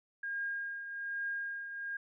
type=tone with tremolo; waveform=sine; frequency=1619 Hz; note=G#6; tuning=45 cents flat; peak=-33 dBFS; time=0.23-1.97 s; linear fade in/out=5 ms; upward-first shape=triangle; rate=1.2 Hz; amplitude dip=60%; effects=none